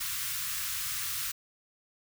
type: band-stop noise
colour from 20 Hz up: white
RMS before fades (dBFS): -34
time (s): 0-1.32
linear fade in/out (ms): 10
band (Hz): 150 to 1100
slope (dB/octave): 48
effects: none